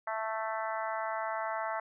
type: harmonic tone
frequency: 220.7 Hz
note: A3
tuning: 5 cents sharp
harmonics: 3 / 4 / 5 / 6 / 7 / 8 / 9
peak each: -37 / -37 / -40 / -40 / -44 / -46 / -45 dBFS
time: 0.07-1.8 s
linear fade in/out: 5 ms
effects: none